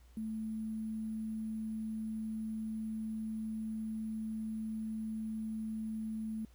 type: tone with sample-and-hold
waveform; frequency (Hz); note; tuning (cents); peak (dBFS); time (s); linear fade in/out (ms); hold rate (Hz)
sine; 219.2; A3; -6; -36; 0.17-6.45; 2; 11025
effects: added 60 Hz sine -57 dBFS peak until 6.54 s + pink hiss -69 dBFS RMS until 6.54 s